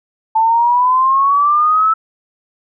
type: exponential sweep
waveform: sine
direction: up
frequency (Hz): 880 to 1318.5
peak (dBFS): -9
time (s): 0.35-1.94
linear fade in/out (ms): 10
effects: none